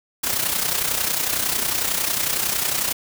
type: noise with amplitude modulation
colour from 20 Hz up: white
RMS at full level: -20 dBFS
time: 0.23-2.93 s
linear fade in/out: 10 ms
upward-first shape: sine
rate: 31 Hz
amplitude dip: 60%
effects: none